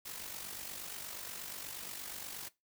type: noise with amplitude modulation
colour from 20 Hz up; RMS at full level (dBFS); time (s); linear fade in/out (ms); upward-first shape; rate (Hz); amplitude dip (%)
white; -42; 0.05-2.49; 10; sine; 48.4; 55
effects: noise-tail reverb RT60 0.2 s tail -19 dB re dry